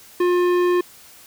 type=tone with tanh clipping; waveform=sine; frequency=355.6 Hz; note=F4; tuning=31 cents sharp; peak=-17 dBFS; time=0.2-0.81 s; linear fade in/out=5 ms; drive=15 dB; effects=white hiss -46 dBFS RMS until 1.26 s